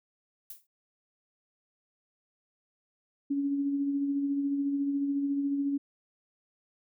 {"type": "noise with exponential decay", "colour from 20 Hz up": "violet", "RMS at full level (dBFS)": -39, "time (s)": [0.5, 0.67], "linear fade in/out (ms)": 5, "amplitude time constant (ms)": 35}
{"type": "tone with tremolo", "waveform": "sine", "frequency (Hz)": 280.9, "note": "C#4", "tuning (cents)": 23, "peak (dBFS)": -25, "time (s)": [3.3, 5.78], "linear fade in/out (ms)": 10, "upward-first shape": "sine", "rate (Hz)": 14, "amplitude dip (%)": 35}
{"effects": []}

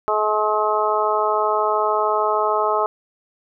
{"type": "harmonic tone", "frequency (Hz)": 213.1, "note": "G#3", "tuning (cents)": 45, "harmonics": [2, 3, 4, 5, 6], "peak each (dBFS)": [-23, -23, -23, -23, -23], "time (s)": [0.08, 2.86], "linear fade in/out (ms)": 0, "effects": []}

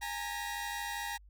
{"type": "tone cluster", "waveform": "sawtooth", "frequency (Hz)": [821, 914, 1913], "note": ["G#5", "A#5", "A#6"], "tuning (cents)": [-20, -34, 44], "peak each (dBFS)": [-37, -37, -37], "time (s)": [0.01, 1.18], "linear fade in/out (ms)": 20, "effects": ["added 50 Hz sine -54 dBFS peak until 1.29 s"]}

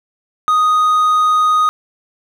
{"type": "tone", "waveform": "triangle", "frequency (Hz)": 1244.5, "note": "D#6", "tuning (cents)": 0, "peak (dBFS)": -8, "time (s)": [0.48, 1.69], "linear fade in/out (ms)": 0, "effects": ["8-bit"]}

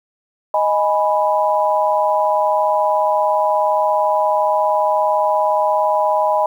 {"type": "chord", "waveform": "sine", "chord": "G# minor", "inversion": "second", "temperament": "equal", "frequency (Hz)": [622.3, 830.6, 987.8], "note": ["D#5", "G#5", "B5"], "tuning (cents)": [0, 0, 0], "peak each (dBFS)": [-17, -18, -18], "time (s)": [0.54, 6.46], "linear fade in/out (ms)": 2, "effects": ["8-bit"]}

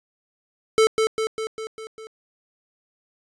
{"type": "tone with echo", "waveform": "square", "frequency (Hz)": 440.6, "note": "A4", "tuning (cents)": 2, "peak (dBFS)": -14, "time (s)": [0.78, 0.87], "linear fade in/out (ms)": 0, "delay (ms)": 200, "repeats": 6, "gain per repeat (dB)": -4, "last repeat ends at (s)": 2.07, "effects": ["resampled to 22050 Hz", "9-bit"]}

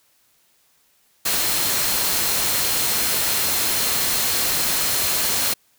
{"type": "tone in noise", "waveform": "sine", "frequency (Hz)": 4186, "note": "C8", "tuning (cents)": 0, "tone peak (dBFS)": -31, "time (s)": [1.25, 5.54], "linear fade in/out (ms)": 10, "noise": "white", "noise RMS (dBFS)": -21, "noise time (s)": [1.25, 5.54], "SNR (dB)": -13, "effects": ["white hiss -61 dBFS RMS until 5.78 s"]}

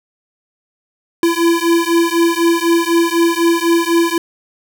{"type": "beating tone pair", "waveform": "square", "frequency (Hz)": [335, 339], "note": ["E4", "E4"], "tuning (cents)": [28, 49], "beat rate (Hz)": 4, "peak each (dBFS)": -15, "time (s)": [1.23, 4.18], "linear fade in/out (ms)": 2, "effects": []}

